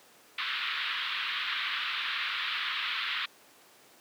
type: band-pass noise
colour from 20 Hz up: white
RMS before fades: -33 dBFS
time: 0.38-3.26 s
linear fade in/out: 5 ms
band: 1100 to 3800 Hz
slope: 48 dB/octave
effects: pink hiss -57 dBFS RMS until 4 s + high-pass 300 Hz 12 dB/octave